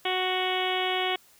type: harmonic tone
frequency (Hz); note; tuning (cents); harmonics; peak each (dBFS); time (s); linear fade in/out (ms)
370; F#4; 0; 1 / 2 / 3 / 4 / 5 / 6 / 7 / 8 / 9 / 10; -31 / -30 / -36 / -39 / -37 / -33 / -40 / -33 / -34 / -43; 0.05-1.16; 5
effects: white hiss -58 dBFS RMS until 1.39 s